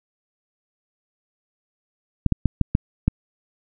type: clicks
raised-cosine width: 5 ms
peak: -4 dBFS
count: 6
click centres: 2.263 / 2.323 / 2.457 / 2.613 / 2.751 / 3.08 s
effects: none